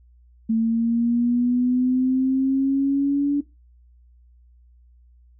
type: linear sweep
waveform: sine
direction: up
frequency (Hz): 222.9 to 287.8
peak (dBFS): -17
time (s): 0.49-3.41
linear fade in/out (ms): 10
effects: noise-tail reverb RT60 0.2 s tail -17 dB re dry + added 60 Hz sine -50 dBFS peak until 5.39 s